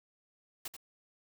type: noise with echo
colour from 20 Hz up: white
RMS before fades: -40 dBFS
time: 0.65-0.68 s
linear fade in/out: 5 ms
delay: 86 ms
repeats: 1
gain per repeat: -7 dB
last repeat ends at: 0.766 s
effects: none